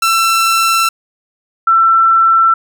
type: tone pair in turn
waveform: sawtooth / sine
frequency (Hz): 1341 / 1341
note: E6 / E6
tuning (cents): +29 / +29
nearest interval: unison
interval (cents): 0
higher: neither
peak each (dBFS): -6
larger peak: neither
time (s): 0.02-0.89 / 1.67-2.54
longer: neither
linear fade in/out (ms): 5
effects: none